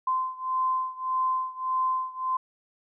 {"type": "beating tone pair", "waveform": "sine", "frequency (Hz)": [1034, 1035.7], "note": ["C6", "C6"], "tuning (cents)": [-21, -18], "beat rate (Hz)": 1.7, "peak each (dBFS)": [-27, -29], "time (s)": [0.07, 2.37], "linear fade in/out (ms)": 5, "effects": []}